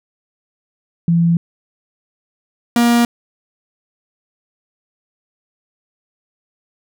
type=tone pair in turn; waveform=sine / 45% pulse; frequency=168.9 / 237.1 Hz; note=E3 / A#3; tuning=+42 / +30 cents; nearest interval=tritone; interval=588 cents; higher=second; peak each=-10 dBFS; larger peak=neither; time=1.08-1.37 / 2.76-3.05 s; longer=neither; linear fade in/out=2 ms; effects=none